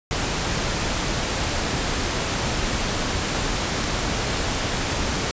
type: noise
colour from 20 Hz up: pink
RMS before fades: -24 dBFS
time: 0.11-5.31 s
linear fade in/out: 0 ms
effects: resampled to 16000 Hz